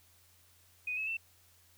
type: tone with pitch steps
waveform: sine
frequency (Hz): 2489 / 2581 / 2677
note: D#7 / E7 / E7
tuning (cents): 0 / -37 / +26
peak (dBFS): -33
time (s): 0.87-1.17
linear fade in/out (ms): 5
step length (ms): 100
effects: added 88 Hz sine -68 dBFS peak until 1.77 s + white hiss -65 dBFS RMS until 1.77 s